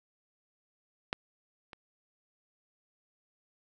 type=clicks; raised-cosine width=0.3 ms; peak=-14 / -29 dBFS; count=2; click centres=1.129 / 1.732 s; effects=none